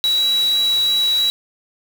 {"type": "tone in noise", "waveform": "sine", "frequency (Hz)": 3901, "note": "B7", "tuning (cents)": -22, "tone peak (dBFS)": -14, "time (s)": [0.04, 1.3], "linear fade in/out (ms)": 0, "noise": "white", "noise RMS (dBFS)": -31, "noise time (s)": [0.04, 1.3], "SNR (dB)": 14, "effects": []}